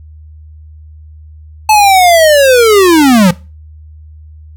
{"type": "linear sweep", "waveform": "square", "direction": "down", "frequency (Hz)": [872, 168.2], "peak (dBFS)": -4, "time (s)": [1.69, 3.31], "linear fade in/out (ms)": 5, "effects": ["noise-tail reverb RT60 0.3 s tail -20 dB re dry", "added 77 Hz sine -31 dBFS peak until 4.56 s"]}